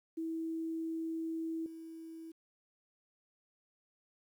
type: tone with level steps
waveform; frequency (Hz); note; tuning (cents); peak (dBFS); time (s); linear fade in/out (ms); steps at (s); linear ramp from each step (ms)
sine; 325.3; E4; -23; -35 / -45; 0.17-2.32; 10; 1.66; 2
effects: 11-bit